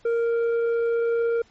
triangle tone with tanh clipping, 465.1 Hz, A#4, 4 cents flat, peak -21 dBFS, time 0.05-1.42 s, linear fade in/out 5 ms, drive 10 dB, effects pink hiss -58 dBFS RMS until 1.5 s + MP3 32 kbps

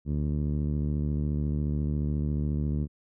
10% pulse tone with low-pass filter, 74.2 Hz, D2, 18 cents sharp, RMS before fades -28 dBFS, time 0.05-2.88 s, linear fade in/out 50 ms, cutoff 190 Hz, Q 0.87, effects none

